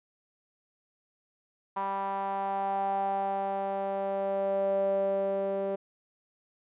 sawtooth tone with band-pass filter sweep, 196 Hz, G3, in tune, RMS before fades -30 dBFS, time 1.76-5.76 s, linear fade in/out 10 ms, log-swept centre 940 to 510 Hz, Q 6.8, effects resampled to 8000 Hz

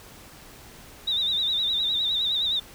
sine tone with vibrato, 3729 Hz, A#7, in tune, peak -22 dBFS, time 1.07-2.6 s, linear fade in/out 10 ms, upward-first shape sine, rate 9.7 Hz, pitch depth 85 cents each way, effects pink hiss -47 dBFS RMS until 2.74 s

